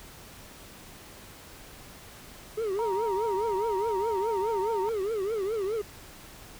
triangle tone with vibrato, 415.3 Hz, G#4, in tune, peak -25 dBFS, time 2.57-5.82 s, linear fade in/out 10 ms, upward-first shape triangle, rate 4.8 Hz, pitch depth 210 cents each way
sine tone with pitch glide, 939 to 920.7 Hz, A#5 to A#5, +12 to -22 cents, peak -30 dBFS, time 2.79-4.89 s, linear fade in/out 0 ms, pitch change -34 cents, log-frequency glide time 3.85-4.72 s
effects pink hiss -48 dBFS RMS until 6.59 s

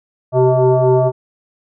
sine tone with frequency modulation, 125.9 Hz, B2, 34 cents sharp, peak -9 dBFS, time 0.32-1.12 s, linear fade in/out 50 ms, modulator 256 Hz, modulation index 2.5, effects none

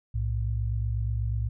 sine tone pair together, 61.7 / 109.94 Hz, B1 / A2, -1 / -1 cents, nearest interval minor seventh, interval 1000 cents, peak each -28 dBFS, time 0.14-1.49 s, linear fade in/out 10 ms, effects none

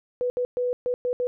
sine tone bursts at uneven times, 493.9 Hz, B4, in tune, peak -22 dBFS, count 6, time 0.21-0.3 / 0.37-0.45 / 0.57-0.73 / 0.86-0.94 / 1.05-1.13 / 1.2-1.27 s, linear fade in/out 0 ms, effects none

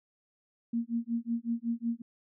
sine tone with tremolo, 233.1 Hz, A#3, in tune, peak -26 dBFS, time 0.73-2.02 s, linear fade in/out 5 ms, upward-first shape sine, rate 5.4 Hz, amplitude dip 100%, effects none

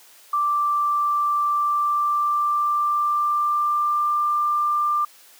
sine tone with pitch glide, 1174.7 to 1189.7 Hz, D6 to D6, 0 to +22 cents, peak -18 dBFS, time 0.33-5.05 s, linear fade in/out 5 ms, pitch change +22 cents, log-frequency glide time 1.47-4.22 s, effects white hiss -50 dBFS RMS until 5.39 s + high-pass 400 Hz 12 dB/octave

